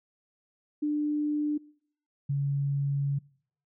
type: tone pair in turn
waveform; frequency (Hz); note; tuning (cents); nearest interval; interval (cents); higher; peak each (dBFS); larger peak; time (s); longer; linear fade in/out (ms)
sine; 297.7 / 140.5; D4 / C#3; +24 / +24; octave + minor second; 1300; first; -25; neither; 0.82-1.58 / 2.29-3.19; second; 10
effects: noise-tail reverb RT60 0.6 s tail -24 dB re dry